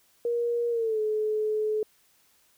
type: tone with pitch glide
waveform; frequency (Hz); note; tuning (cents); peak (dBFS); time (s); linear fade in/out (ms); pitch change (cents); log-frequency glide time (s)
sine; 473.6 to 429.3; A#4 to A4; +27 to -43; -24; 0.25-1.83; 2; -170; 0.7-1
effects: white hiss -64 dBFS RMS until 2.57 s